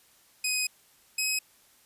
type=tone pair in turn; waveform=15% pulse; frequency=2511 / 2543 Hz; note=D#7 / D#7; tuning=+15 / +37 cents; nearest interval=unison; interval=22 cents; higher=second; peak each=-19 dBFS; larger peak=neither; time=0.44-0.67 / 1.18-1.39 s; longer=first; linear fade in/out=5 ms; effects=white hiss -61 dBFS RMS until 1.85 s + resampled to 32000 Hz